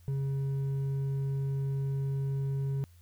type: tone with hard clipping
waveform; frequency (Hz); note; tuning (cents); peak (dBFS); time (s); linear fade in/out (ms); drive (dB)
sine; 136.9; C#3; -21; -30; 0.08-2.84; 0; 4
effects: added 86 Hz sine -54 dBFS peak until 3.01 s + white hiss -67 dBFS RMS until 3.01 s